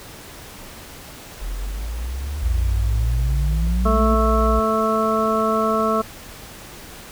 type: exponential sweep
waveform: sine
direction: up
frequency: 40.3 to 229.6 Hz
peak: -24 dBFS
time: 1.41-4.15 s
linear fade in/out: 10 ms
type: tone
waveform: sine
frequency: 57.9 Hz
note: A#1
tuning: 11 cents flat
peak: -17 dBFS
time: 2.42-4.6 s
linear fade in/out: 10 ms
type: harmonic tone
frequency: 220 Hz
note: A3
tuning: in tune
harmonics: 1 / 2 / 3 / 5 / 6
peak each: -23 / -23 / -23 / -23 / -23 dBFS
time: 3.85-6.02 s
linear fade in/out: 10 ms
effects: pink hiss -39 dBFS RMS until 7.11 s